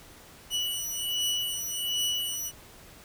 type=beating tone pair; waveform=sawtooth; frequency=2946 / 2947.3 Hz; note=F#7 / F#7; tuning=-8 / -7 cents; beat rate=1.3 Hz; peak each=-28 dBFS; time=0.5-2.52 s; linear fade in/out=50 ms; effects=pink hiss -51 dBFS RMS until 3.04 s